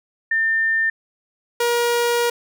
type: tone pair in turn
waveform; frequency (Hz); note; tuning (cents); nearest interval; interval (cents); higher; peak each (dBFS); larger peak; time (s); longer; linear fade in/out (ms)
sine / sawtooth; 1800 / 475.9; A6 / A#4; +39 / +36; octave + major seventh; 2303; first; -16 / -13; second; 0.31-0.9 / 1.6-2.3; second; 5
effects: none